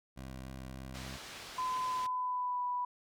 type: tone with vibrato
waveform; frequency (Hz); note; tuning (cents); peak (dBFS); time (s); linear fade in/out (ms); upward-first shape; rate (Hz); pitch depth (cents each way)
15% pulse; 65.3; C2; -3; -37; 0.16-1.18; 20; square; 3.4; 12
type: low-pass noise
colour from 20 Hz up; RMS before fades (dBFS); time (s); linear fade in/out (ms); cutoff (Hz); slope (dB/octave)
white; -48; 0.94-2.07; 10; 4600; 12
type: tone with pitch glide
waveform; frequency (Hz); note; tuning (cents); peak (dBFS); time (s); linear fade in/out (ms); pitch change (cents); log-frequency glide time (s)
sine; 1017 to 986.3; C6 to B5; -50 to -3; -32; 1.58-2.85; 5; -53; 1.84-2.64
effects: none